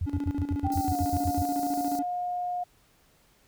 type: tone bursts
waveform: sine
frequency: 87.31 Hz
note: F2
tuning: in tune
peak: -25 dBFS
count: 12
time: 0.01-1.425 s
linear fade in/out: 5 ms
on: 51 ms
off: 73 ms
type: tone with tremolo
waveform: triangle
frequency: 285.2 Hz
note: C#4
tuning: 49 cents sharp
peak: -25 dBFS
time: 0.06-2.03 s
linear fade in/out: 20 ms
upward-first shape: square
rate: 14 Hz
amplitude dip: 65%
type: tone with pitch glide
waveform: sine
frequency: 784 to 714.8 Hz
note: G5 to F5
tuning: 0 to +40 cents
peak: -28 dBFS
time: 0.64-2.64 s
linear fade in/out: 10 ms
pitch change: -160 cents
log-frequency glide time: 0.8-0.98 s
type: high-pass noise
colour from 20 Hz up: white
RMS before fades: -42 dBFS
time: 0.72-1.99 s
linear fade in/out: 0 ms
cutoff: 4000 Hz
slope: 96 dB/octave
effects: pink hiss -63 dBFS RMS until 3.47 s